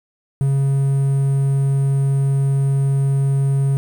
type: tone with quantisation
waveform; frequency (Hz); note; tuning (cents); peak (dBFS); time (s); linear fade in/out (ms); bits
triangle; 137.4; C#3; -15; -12; 0.41-3.77; 0; 7
effects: none